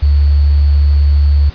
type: tone with sample-and-hold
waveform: sine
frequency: 72.1 Hz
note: D2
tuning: 31 cents flat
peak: -6 dBFS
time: 0.02-1.5 s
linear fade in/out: 10 ms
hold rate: 4410 Hz
effects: pink hiss -36 dBFS RMS until 1.54 s + resampled to 11025 Hz